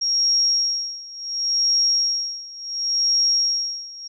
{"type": "tone with tremolo", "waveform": "sine", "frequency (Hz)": 5588, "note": "F8", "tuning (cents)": 0, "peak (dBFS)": -15, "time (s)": [0.01, 4.08], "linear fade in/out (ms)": 10, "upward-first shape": "sine", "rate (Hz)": 0.7, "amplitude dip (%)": 90, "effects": []}